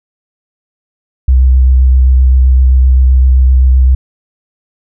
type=tone with vibrato; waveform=sine; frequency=64.3 Hz; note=C2; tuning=30 cents flat; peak=-3 dBFS; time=1.28-3.95 s; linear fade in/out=5 ms; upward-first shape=sine; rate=7.7 Hz; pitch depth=19 cents each way; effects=none